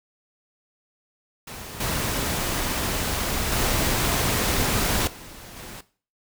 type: noise with level steps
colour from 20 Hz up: pink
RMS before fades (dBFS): -37 / -26 / -23 / -42 / -39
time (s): 1.47-5.81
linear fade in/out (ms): 5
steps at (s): 1.8 / 3.52 / 5.07 / 5.56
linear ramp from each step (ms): 5
effects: noise-tail reverb RT60 0.4 s tail -17 dB re dry